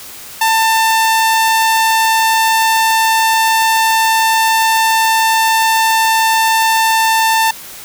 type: tone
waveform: sawtooth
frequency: 893 Hz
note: A5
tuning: 25 cents sharp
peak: -6 dBFS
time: 0.41-7.51 s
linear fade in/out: 5 ms
effects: white hiss -32 dBFS RMS until 7.84 s